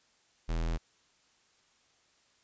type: tone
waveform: square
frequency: 41.18 Hz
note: E1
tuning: 1 cent flat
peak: -30 dBFS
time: 0.48-0.78 s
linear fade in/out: 20 ms
effects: white hiss -68 dBFS RMS until 2.43 s + resampled to 16000 Hz